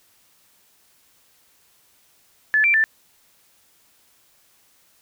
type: tone with pitch steps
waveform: sine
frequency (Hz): 1730 / 2351 / 1770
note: A6 / D7 / A6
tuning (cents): -30 / +1 / +10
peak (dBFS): -14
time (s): 2.54-2.84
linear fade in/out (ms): 0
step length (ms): 100
effects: white hiss -59 dBFS RMS until 5.01 s